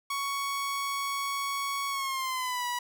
sawtooth tone with pitch glide, 1114 to 975.4 Hz, C#6 to B5, +8 to -22 cents, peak -26 dBFS, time 0.1-2.79 s, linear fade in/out 5 ms, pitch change -230 cents, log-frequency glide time 1.9-2.66 s, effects 11-bit

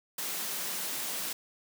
white high-pass noise, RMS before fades -35 dBFS, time 0.18-1.33 s, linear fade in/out 5 ms, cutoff 150 Hz, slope 96 dB/octave, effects none

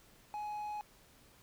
triangle tone, 839 Hz, G#5, 17 cents sharp, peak -36 dBFS, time 0.34-0.81 s, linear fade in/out 0 ms, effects pink hiss -63 dBFS RMS until 1.42 s

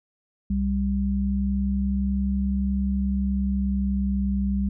sine tone pair together, 65.91 / 197.5 Hz, C2 / G3, +13 / +13 cents, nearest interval octave + perfect fifth, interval 1900 cents, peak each -25 / -23 dBFS, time 0.5-4.69 s, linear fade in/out 5 ms, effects none

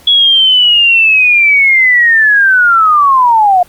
sine linear sweep, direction down, 3374 to 698.5 Hz, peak -4 dBFS, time 0.07-3.63 s, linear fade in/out 5 ms, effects pink hiss -41 dBFS RMS until 3.68 s + Opus 48 kbps

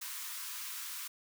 white high-pass noise, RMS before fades -42 dBFS, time 0.01-1.08 s, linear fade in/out 10 ms, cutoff 950 Hz, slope 96 dB/octave, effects none

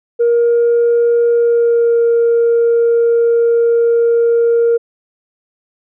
sine tone with pitch glide, 471.3 to 466.7 Hz, A#4 to A#4, +19 to +2 cents, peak -7 dBFS, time 0.19-4.78 s, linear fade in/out 20 ms, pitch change -17 cents, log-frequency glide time 1.29-2.02 s, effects tanh soft clip ceiling -6 dBFS

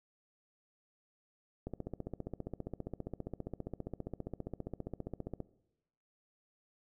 click train, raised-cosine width 2 ms, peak -26 dBFS, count 57, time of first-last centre 1.67-5.403 s, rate 15 Hz, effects noise-tail reverb RT60 0.9 s tail -20 dB re dry

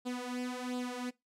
sawtooth tone with flanger, 248.8 Hz, B3, 13 cents sharp, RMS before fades -38 dBFS, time 0.05-1.11 s, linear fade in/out 20 ms, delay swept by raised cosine 0.24 to 3.64 ms, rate 1.4 Hz, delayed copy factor +0.7, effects noise-tail reverb RT60 0.2 s tail -21 dB re dry + low-pass 10000 Hz 12 dB/octave

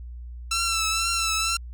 10% pulse tone with vibrato, 1335 Hz, E6, 22 cents sharp, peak -14 dBFS, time 0.51-1.57 s, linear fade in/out 5 ms, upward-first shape triangle, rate 2.1 Hz, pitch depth 48 cents each way, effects added 60 Hz sine -35 dBFS peak until 1.73 s

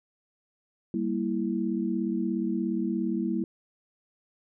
sine chord, E diminished, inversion first, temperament equal, 196 / 233.1 / 329.6 Hz, G3 / Bb3 / E4, 0 / 0 / 0 cents, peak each -30 dBFS, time 0.94-3.44 s, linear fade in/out 2 ms, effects none

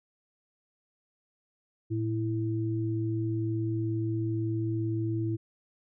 sine tone pair together, 112.76 / 329.6 Hz, A2 / E4, +43 / 0 cents, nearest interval octave + perfect fifth, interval 1857 cents, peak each -29 / -31 dBFS, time 1.9-5.37 s, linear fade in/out 20 ms, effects none

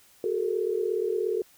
sine tone cluster, 369.7 / 418.3 / 455.3 Hz, F#4 / G#4 / A#4, -1 / +12 / -41 cents, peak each -29 dBFS, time 0.24-1.42 s, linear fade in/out 2 ms, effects white hiss -58 dBFS RMS until 1.57 s

